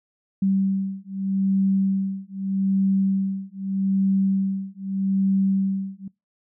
sine beating tone pair, 193.2 / 194.01 Hz, G3 / G3, -25 / -18 cents, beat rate 0.81 Hz, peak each -23 dBFS, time 0.42-6.08 s, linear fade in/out 5 ms, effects noise-tail reverb RT60 0.2 s tail -23 dB re dry

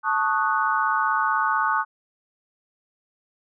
sine chord, D# half-diminished seventh, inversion second, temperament equal, 880 / 1108.7 / 1244.5 / 1480 Hz, A5 / C#6 / D#6 / F#6, 0 / 0 / 0 / 0 cents, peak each -25 dBFS, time 0.03-1.85 s, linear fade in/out 50 ms, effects none

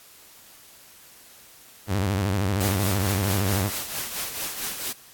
sawtooth tone with vibrato, 97.8 Hz, G2, 4 cents flat, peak -18 dBFS, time 1.87-3.71 s, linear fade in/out 50 ms, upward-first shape square, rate 13 Hz, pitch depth 110 cents each way
white noise with tremolo, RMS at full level -29 dBFS, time 2.6-4.93 s, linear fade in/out 10 ms, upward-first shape triangle, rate 4.5 Hz, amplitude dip 60%
effects white hiss -50 dBFS RMS until 5.13 s + AAC 64 kbps

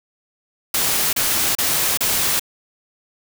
white noise bursts, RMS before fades -19 dBFS, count 4, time 0.74-2.396 s, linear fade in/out 5 ms, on 390 ms, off 32 ms, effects none

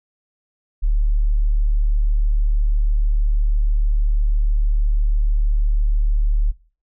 sine tone, 36.89 Hz, D1, 9 cents sharp, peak -14 dBFS, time 0.82-6.52 s, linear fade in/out 20 ms, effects noise-tail reverb RT60 0.4 s tail -19 dB re dry

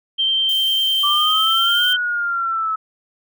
sine tone with vibrato, 3136 Hz, G7, in tune, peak -15 dBFS, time 0.18-1.97 s, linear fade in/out 20 ms, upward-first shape triangle, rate 10 Hz, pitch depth 9 cents each way
violet noise, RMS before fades -32 dBFS, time 0.49-1.93 s, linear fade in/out 0 ms
sine exponential two-way sweep, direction up then down, 1159 to 1480 to 1293 Hz, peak -18 dBFS, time 1.03-2.76 s, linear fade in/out 10 ms, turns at 1.92 s
effects none

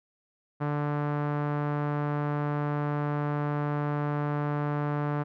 sawtooth tone with low-pass filter, 146.83 Hz, D3, in tune, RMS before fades -29 dBFS, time 0.6-5.24 s, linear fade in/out 20 ms, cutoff 1300 Hz, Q 1.5, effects none

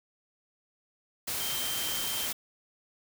sine tone in noise, 3142 Hz, G7, 3 cents sharp, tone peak -36 dBFS, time 1.4-2.27 s, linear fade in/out 10 ms, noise white, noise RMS -33 dBFS, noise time 1.27-2.33 s, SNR -6 dB, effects none

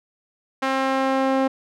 sawtooth tone with band-pass filter sweep, 266.5 Hz, C4, 32 cents sharp, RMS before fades -21 dBFS, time 0.62-1.48 s, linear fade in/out 10 ms, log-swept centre 1300 to 560 Hz, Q 0.78, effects none

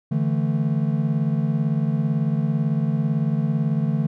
triangle chord, D suspended second, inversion none, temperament equal, 146.83 / 164.81 / 220 Hz, D3 / E3 / A3, 0 / 0 / 0 cents, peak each -20 / -22 / -23 dBFS, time 0.11-4.07 s, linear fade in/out 10 ms, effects none

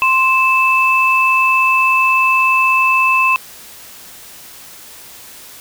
sine tone pair together, 1046.5 / 2630 Hz, C6 / E7, 0 / -5 cents, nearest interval octave + major third, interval 1595 cents, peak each -13 / -12 dBFS, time 0.02-3.36 s, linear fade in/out 0 ms, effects white hiss -37 dBFS RMS until 5.6 s

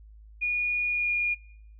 sine tone with pitch glide, 2445 to 2428 Hz, D#7 to D#7, -31 to -43 cents, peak -24 dBFS, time 0.41-1.35 s, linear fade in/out 20 ms, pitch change -12 cents, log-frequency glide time 0.87-1.12 s, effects noise-tail reverb RT60 0.7 s tail -23 dB re dry + added 53 Hz sine -47 dBFS peak until 1.79 s

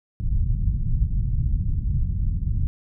pink low-pass noise, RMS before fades -22 dBFS, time 0.2-2.67 s, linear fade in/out 0 ms, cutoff 140 Hz, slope 24 dB/octave, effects none

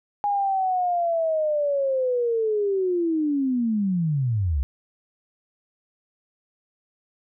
sine linear sweep, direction down, 824 to 61.74 Hz, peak -20 dBFS, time 0.24-4.63 s, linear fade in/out 0 ms, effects none

